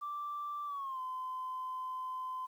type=tone with pitch glide; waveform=sine; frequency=1172 to 1026.2 Hz; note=D6 to C6; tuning=-4 to -34 cents; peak=-36 dBFS; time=0.01-2.47 s; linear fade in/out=20 ms; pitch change=-230 cents; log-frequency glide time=0.66-1 s; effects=tanh soft clip ceiling -33 dBFS + 11-bit